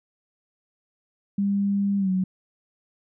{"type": "tone with pitch glide", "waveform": "sine", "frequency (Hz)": [199.9, 186.51], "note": ["G3", "F#3"], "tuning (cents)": [34, 14], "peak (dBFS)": -20, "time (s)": [1.38, 2.24], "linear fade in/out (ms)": 5, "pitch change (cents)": -120, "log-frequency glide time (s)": [1.98, 2.1], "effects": []}